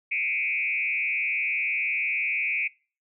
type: tone with frequency modulation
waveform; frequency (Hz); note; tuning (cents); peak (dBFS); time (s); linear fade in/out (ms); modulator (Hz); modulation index
sine; 2357; D7; +6; -24; 0.11-2.68; 10; 140; 1.4
effects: noise-tail reverb RT60 0.4 s tail -25 dB re dry